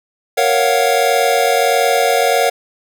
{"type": "chord", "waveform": "square", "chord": "Gb major seventh", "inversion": "first", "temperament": "equal", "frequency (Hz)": [466.2, 554.4, 698.5, 740], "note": ["Bb4", "Db5", "F5", "Gb5"], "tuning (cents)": [0, 0, 0, 0], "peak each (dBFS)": -18, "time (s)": [0.37, 2.5], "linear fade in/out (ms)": 10, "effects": []}